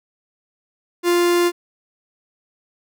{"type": "tone", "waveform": "45% pulse", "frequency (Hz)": 349.2, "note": "F4", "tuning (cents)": 0, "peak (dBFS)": -14, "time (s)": [1.03, 1.52], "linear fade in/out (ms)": 50, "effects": []}